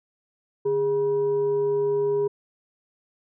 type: tone with frequency modulation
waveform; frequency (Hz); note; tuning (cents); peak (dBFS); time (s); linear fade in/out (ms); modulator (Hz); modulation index
sine; 410; G#4; -22; -20; 0.65-2.28; 10; 555; 0.28
effects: none